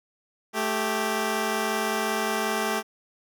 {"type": "tone pair together", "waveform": "10% pulse", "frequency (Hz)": [218.7, 392], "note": ["A3", "G4"], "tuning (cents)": [-10, 0], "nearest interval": "minor seventh", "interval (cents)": 1010, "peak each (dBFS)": -19, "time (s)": [0.53, 2.83], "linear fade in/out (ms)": 50, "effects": []}